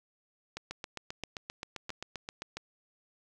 two click trains, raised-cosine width 0.2 ms, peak -21 / -21 dBFS, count 14 / 4, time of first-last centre 0.71-2.421 / 0.57-2.57 s, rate 7.6 / 1.5 Hz, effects none

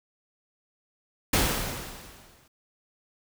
pink noise with exponential decay, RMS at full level -21 dBFS, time 1.33-2.48 s, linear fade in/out 5 ms, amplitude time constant 250 ms, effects none

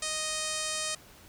5% pulse tone with low-pass filter, 622.3 Hz, D#5, in tune, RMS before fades -33 dBFS, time 0.02-0.95 s, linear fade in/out 5 ms, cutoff 9400 Hz, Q 2.5, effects pink hiss -54 dBFS RMS until 1.28 s

